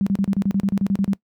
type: tone bursts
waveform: sine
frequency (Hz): 196.5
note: G3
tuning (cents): +4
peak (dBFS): -16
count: 13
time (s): 0.01-1.133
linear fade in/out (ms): 0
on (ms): 55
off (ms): 34
effects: noise-tail reverb RT60 0.1 s tail -22 dB re dry + high-pass 60 Hz 12 dB/octave